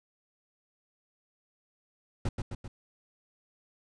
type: noise with echo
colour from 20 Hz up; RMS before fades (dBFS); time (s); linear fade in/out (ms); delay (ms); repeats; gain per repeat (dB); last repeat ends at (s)
brown; -29; 2.25-2.29; 5; 130; 3; -4; 2.68
effects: resampled to 22050 Hz